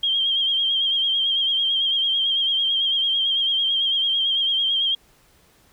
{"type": "tone with vibrato", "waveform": "sine", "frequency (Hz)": 3202, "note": "G7", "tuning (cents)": 36, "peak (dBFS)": -18, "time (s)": [0.03, 4.95], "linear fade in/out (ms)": 5, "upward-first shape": "sine", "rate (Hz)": 9, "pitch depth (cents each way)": 46, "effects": ["pink hiss -57 dBFS RMS until 5.72 s"]}